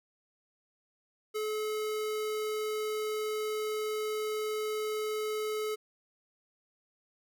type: tone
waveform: square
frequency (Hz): 429.2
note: A4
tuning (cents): -43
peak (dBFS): -32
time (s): 1.34-5.76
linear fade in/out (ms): 20
effects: none